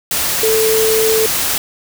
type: tone in noise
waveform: sine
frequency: 441.4 Hz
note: A4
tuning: 5 cents sharp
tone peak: -12 dBFS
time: 0.43-1.26 s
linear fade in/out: 2 ms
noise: white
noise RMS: -17 dBFS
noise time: 0.11-1.58 s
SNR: +2 dB
effects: none